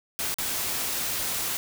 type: noise with dropouts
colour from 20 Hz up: white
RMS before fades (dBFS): -29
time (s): 0.19-1.57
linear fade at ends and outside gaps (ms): 0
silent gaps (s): 0.342-0.385
effects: none